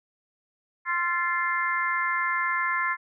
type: harmonic tone with a mistuned harmonic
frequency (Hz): 349.2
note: F4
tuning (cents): 0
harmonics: 3 / 4 / 5 / 6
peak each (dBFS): -28 / -31 / -28 / -30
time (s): 0.85-2.97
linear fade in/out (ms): 50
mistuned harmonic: 4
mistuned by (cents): -36
effects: none